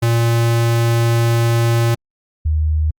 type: tone pair in turn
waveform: square / sine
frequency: 116.54 / 77.4 Hz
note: A#2 / D#2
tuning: 0 / -9 cents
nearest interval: perfect fifth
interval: 709 cents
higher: first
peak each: -13 dBFS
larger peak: neither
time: 0.02-1.95 / 2.45-2.91 s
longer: first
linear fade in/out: 10 ms
effects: Opus 48 kbps